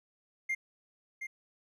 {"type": "tone with echo", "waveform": "triangle", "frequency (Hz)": 2111, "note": "C7", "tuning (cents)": 15, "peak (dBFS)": -27, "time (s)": [0.49, 0.55], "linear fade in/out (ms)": 10, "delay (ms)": 720, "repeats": 1, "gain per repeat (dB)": -8, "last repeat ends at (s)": 1.27, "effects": ["tanh soft clip ceiling -24 dBFS"]}